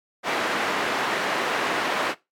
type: band-pass noise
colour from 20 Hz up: white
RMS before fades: -25 dBFS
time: 0.23-2.15 s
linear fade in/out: 50 ms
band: 260 to 1800 Hz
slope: 12 dB/octave
effects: noise-tail reverb RT60 0.2 s tail -18 dB re dry + MP3 96 kbps